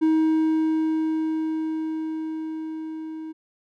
triangle tone with level ramp, 316.7 Hz, D#4, 31 cents sharp, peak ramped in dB -14 to -30 dBFS, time 0.01-3.33 s, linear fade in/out 20 ms, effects none

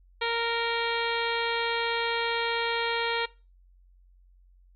harmonic tone, 464.6 Hz, A#4, 6 cents flat, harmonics 1 / 2 / 3 / 4 / 5 / 6 / 7 / 8 / 9, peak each -31 / -32 / -35 / -35 / -34 / -40 / -36 / -38 / -39 dBFS, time 0.21-3.26 s, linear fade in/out 10 ms, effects noise-tail reverb RT60 0.3 s tail -21 dB re dry + added 45 Hz sine -55 dBFS peak until 4.75 s

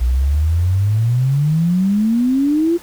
sine exponential sweep, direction up, 58.6 to 348.8 Hz, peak -12 dBFS, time 0-2.78 s, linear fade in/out 20 ms, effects pink hiss -40 dBFS RMS until 2.82 s

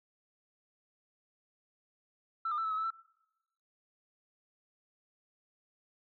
sine tone with pitch steps, 1331 / 1210 / 1328 / 1305 / 1277 / 1309 / 1335 Hz, E6 / D#6 / E6 / E6 / D#6 / E6 / E6, +16 / -49 / +12 / -18 / +45 / -13 / +22 cents, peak -30 dBFS, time 2.45-2.905 s, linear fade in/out 5 ms, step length 65 ms, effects noise-tail reverb RT60 0.9 s tail -22 dB re dry + tanh soft clip ceiling -27 dBFS

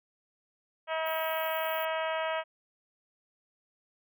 harmonic tone, 320.2 Hz, D#4, 50 cents sharp, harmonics 2 / 3 / 4 / 5 / 6 / 7 / 8 / 9 / 10, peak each -32 / -36 / -38 / -40 / -42 / -43 / -44 / -45 / -46 dBFS, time 0.87-2.44 s, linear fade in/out 50 ms
pink high-pass noise, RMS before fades -43 dBFS, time 1.06-1.85 s, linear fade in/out 2 ms, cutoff 12000 Hz, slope 96 dB/octave
effects none

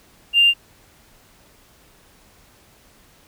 triangle tone with tanh clipping, 2794 Hz, F7, in tune, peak -10 dBFS, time 0.33-0.54 s, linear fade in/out 50 ms, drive 1 dB, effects pink hiss -53 dBFS RMS until 3.27 s

